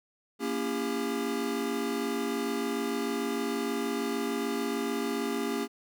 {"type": "chord", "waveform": "square", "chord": "A# diminished seventh", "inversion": "none", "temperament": "just", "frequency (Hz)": [233.1, 279.7, 335.6, 402.8], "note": ["A#3", "C#4", "E4", "G4"], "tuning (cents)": [0, 16, 31, 47], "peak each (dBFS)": [-35, -35, -40, -34], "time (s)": [0.39, 5.68], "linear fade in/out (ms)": 50, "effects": []}